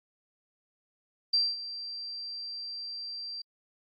sine tone with ADSR envelope, 4709 Hz, D8, 4 cents sharp, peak -21 dBFS, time 1.33-3.42 s, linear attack 9 ms, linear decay 220 ms, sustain -15 dB, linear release 7 ms, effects AAC 48 kbps

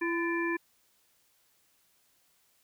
harmonic tone with a mistuned harmonic, 337.8 Hz, E4, 42 cents sharp, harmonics 1 / 3 / 5 / 7, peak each -30 / -37 / -34 / -38 dBFS, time 0.01-0.57 s, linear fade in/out 10 ms, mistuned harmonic 5, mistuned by +61 cents, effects white hiss -69 dBFS RMS until 2.63 s

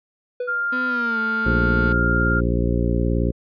triangle tone with exponential decay, 493.9 Hz, B4, in tune, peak -19 dBFS, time 0.4-0.76 s, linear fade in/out 5 ms, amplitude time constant 77 ms
sine tone, 1400 Hz, F6, 4 cents sharp, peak -20 dBFS, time 0.47-2.41 s, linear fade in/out 20 ms
35% pulse tone with pitch glide, 253 to 221.5 Hz, B3 to A3, +42 to +12 cents, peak -25 dBFS, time 0.72-1.93 s, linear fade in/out 10 ms, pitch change -230 cents, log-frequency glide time 0.88-1.19 s
harmonic tone, 58.8 Hz, A#1, 16 cents sharp, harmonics 1 / 2 / 3 / 4 / 5 / 6 / 7 / 9, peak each -21 / -24 / -26 / -27 / -28 / -29 / -29 / -31 dBFS, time 1.45-3.32 s, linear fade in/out 20 ms
effects resampled to 11025 Hz

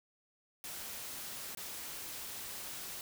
white noise with dropouts, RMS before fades -44 dBFS, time 0.64-3.01 s, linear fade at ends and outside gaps 1 ms, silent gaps 1.55-1.572 s, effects none

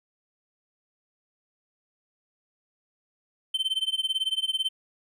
triangle tone with tremolo, 3093 Hz, G7, 24 cents flat, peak -20 dBFS, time 3.54-4.69 s, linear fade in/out 5 ms, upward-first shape sine, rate 18 Hz, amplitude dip 95%, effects none

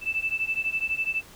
sine beating tone pair, 2637 / 2649 Hz, E7 / E7, 0 / +8 cents, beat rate 12 Hz, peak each -28 dBFS, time 0.01-1.23 s, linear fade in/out 50 ms, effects pink hiss -49 dBFS RMS until 1.35 s

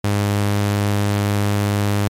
sawtooth tone, 102.1 Hz, G#2, 29 cents flat, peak -12 dBFS, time 0.04-2.08 s, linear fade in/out 5 ms, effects MP3 64 kbps

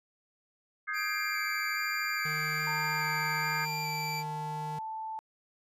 sine chord, Ab major seventh, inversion second, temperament equal with one note detuned, 1244.5 / 1568 / 1661.2 / 2109 Hz, Eb6 / G6 / Ab6 / C7, 0 / 0 / 0 / +13 cents, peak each -37 dBFS, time 0.87-3.66 s, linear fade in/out 20 ms
25% pulse tone with vibrato, 2349 Hz, D7, in tune, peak -31 dBFS, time 0.93-4.24 s, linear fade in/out 50 ms, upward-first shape square, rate 1.2 Hz, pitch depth 12 cents each way
square tone, 153.2 Hz, D#3, 27 cents flat, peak -39 dBFS, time 2.25-4.79 s, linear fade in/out 5 ms
sine tone with pitch glide, 911 to 880.5 Hz, A#5 to A5, -40 to +1 cents, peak -35 dBFS, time 2.67-5.19 s, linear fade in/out 0 ms, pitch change -59 cents, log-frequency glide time 3.67-3.72 s
effects resampled to 32000 Hz

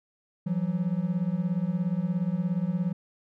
triangle beating tone pair, 168.7 / 185.7 Hz, E3 / F#3, +40 / +7 cents, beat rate 17 Hz, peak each -26 dBFS, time 0.46-2.93 s, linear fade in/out 10 ms, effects none

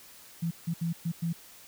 sine tone bursts at uneven times, 167.4 Hz, E3, 27 cents sharp, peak -27 dBFS, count 5, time 0.42-0.51 / 0.67-0.74 / 0.81-0.93 / 1.05-1.12 / 1.22-1.33 s, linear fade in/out 10 ms, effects white hiss -52 dBFS RMS until 1.67 s

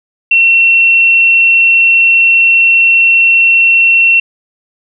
sine tone, 2715 Hz, F7, 50 cents flat, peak -4 dBFS, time 0.31-4.2 s, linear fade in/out 5 ms, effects none

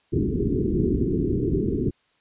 white low-pass noise, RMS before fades -23 dBFS, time 0.12-1.91 s, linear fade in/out 20 ms, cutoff 420 Hz, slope 96 dB/octave, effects white hiss -65 dBFS RMS until 2.2 s + resampled to 8000 Hz

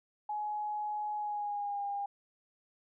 sine tone with pitch glide, 841 to 806.3 Hz, G#5 to G5, +22 to +49 cents, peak -33 dBFS, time 0.29-2.06 s, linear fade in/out 5 ms, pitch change -73 cents, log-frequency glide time 1.16-1.84 s, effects none

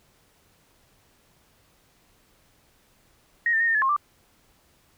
sine tone with pitch steps, 1877 / 1795 / 1855 / 1819 / 1716 / 1070 / 1177 Hz, A#6 / A6 / A#6 / A#6 / A6 / C6 / D6, +11 / +34 / -9 / -43 / -44 / +38 / +3 cents, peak -19 dBFS, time 3.46-3.964 s, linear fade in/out 2 ms, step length 72 ms, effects pink hiss -62 dBFS RMS until 4.97 s

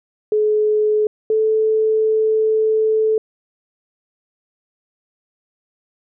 sine tone pair in turn, 425.9 / 436.9 Hz, G#4 / A4, +44 / -12 cents, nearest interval unison, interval 44 cents, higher second, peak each -13 dBFS, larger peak neither, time 0.32-1.07 / 1.3-3.18 s, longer second, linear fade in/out 2 ms, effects none

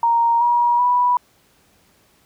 sine tone with pitch steps, 932.3 / 956.9 / 982 Hz, A#5 / A#5 / B5, 0 / +45 / -10 cents, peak -13 dBFS, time 0.03-1.17 s, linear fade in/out 2 ms, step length 380 ms, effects pink hiss -57 dBFS RMS until 2.25 s + high-pass 60 Hz 12 dB/octave

